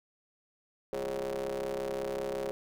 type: ring-modulated tone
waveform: 35% pulse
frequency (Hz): 65.41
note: C2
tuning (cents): 0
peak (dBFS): -28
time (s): 0.93-2.51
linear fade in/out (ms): 0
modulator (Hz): 476
effects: none